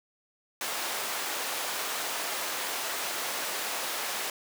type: high-pass noise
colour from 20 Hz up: pink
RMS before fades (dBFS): -33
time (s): 0.61-4.3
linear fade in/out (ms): 2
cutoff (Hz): 610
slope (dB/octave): 12
effects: none